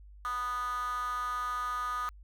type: tone with high-pass filter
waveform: 10% pulse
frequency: 246.8 Hz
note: B3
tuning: 1 cent flat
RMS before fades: -34 dBFS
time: 0.25-2.09 s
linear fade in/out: 0 ms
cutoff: 1200 Hz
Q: 9.9
effects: added 50 Hz sine -49 dBFS peak until 2.23 s